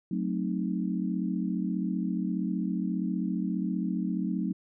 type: chord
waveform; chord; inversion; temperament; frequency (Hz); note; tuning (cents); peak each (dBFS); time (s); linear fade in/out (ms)
sine; F# diminished seventh; none; equal; 185 / 220 / 261.6 / 311.1; F#3 / A3 / C4 / Eb4; 0 / 0 / 0 / 0; -30 / -33 / -35 / -35; 0.11-4.53; 5
effects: none